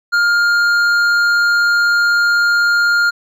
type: tone with hard clipping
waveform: sine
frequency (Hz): 1408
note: F6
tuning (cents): +14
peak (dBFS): -12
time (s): 0.12-3.11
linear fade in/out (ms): 20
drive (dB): 7
effects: none